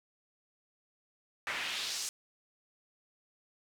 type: noise with band-pass filter sweep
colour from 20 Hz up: pink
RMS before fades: -37 dBFS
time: 1.47-2.09 s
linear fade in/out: 0 ms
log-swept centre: 1700 to 7200 Hz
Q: 1.7
effects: none